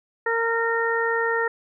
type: harmonic tone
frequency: 459.7 Hz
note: A#4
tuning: 24 cents flat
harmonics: 1 / 2 / 3 / 4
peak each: -24 / -28 / -28 / -25 dBFS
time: 0.26-1.48 s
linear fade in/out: 5 ms
effects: none